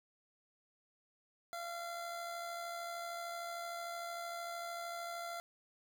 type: tone with amplitude modulation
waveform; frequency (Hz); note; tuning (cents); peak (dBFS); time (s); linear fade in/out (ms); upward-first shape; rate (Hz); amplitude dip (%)
25% pulse; 686; F5; -31; -36; 1.53-5.4; 0; sine; 73.2; 35
effects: none